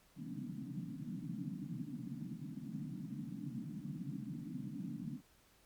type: band-pass noise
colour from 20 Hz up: pink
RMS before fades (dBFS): -44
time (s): 0.16-5.22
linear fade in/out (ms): 50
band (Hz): 130 to 300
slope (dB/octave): 96
effects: pink hiss -68 dBFS RMS until 5.65 s + MP3 96 kbps